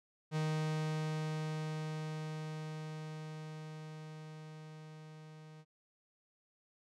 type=tone with level ramp; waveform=45% pulse; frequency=155.56 Hz; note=D#3; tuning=in tune; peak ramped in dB=-32 to -52 dBFS; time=0.31-5.65 s; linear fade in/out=50 ms; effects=low-pass 7000 Hz 12 dB/octave